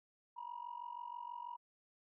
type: tone with amplitude modulation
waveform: sine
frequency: 960 Hz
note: B5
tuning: 49 cents flat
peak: -39 dBFS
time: 0.36-1.57 s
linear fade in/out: 20 ms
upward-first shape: sine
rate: 46.2 Hz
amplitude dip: 90%
effects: tanh soft clip ceiling -38 dBFS